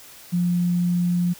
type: tone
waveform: sine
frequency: 175.9 Hz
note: F3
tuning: 13 cents sharp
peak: -18 dBFS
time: 0.32-1.34 s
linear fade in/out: 20 ms
effects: white hiss -45 dBFS RMS until 1.39 s